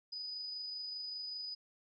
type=tone with amplitude modulation; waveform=sine; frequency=4974 Hz; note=D#8; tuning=1 cent flat; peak=-39 dBFS; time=0.12-1.55 s; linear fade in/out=10 ms; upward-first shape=sine; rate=25.1 Hz; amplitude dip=25%; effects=none